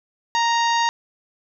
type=harmonic tone; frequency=932.3 Hz; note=A#5; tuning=in tune; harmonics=1 / 2 / 3 / 4 / 5 / 6 / 7; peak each=-18 / -25 / -30 / -29 / -31 / -36 / -33 dBFS; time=0.35-0.89 s; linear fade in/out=0 ms; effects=none